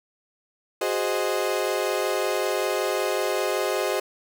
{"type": "chord", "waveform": "35% pulse", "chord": "Ab dominant seventh", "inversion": "third", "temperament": "equal", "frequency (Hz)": [370, 415.3, 523.3, 622.3], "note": ["Gb4", "Ab4", "C5", "Eb5"], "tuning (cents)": [0, 0, 0, 0], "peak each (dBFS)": -27, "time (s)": [0.81, 4], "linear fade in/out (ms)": 5, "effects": []}